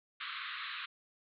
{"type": "band-pass noise", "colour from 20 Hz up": "pink", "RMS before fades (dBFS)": -42, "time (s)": [0.2, 0.86], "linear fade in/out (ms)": 10, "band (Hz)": [1100, 4100], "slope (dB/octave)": 96, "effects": []}